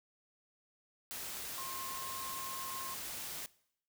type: tone in noise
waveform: sine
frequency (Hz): 1065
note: C6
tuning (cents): +30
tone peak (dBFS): -43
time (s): 1.58-2.94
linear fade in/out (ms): 0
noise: white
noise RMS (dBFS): -43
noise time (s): 1.11-3.46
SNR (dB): -3
effects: noise-tail reverb RT60 0.7 s tail -21 dB re dry